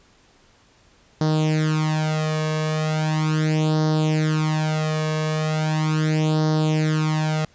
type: tone with flanger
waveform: sawtooth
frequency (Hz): 155.5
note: D#3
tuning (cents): -1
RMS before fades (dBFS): -21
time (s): 1.21-7.45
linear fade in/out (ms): 2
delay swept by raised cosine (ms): 0.2 to 1.8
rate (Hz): 0.38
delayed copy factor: +0.8
effects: pink hiss -56 dBFS RMS until 7.54 s + resampled to 16000 Hz